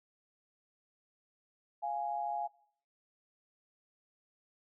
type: tone pair together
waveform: sine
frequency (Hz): 697.1 / 830.6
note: F5 / G#5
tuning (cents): -3 / 0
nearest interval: minor third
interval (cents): 303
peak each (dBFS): -37 / -35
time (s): 1.82-2.48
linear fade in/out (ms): 20
effects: noise-tail reverb RT60 0.6 s tail -22 dB re dry